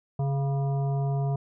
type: harmonic tone with a mistuned harmonic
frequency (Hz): 138.59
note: C#3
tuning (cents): 0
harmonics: 1 / 3 / 5 / 7 / 9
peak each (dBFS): -24 / -37 / -36 / -44 / -52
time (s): 0.19-1.36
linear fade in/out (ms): 5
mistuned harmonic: 9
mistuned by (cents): -57
effects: none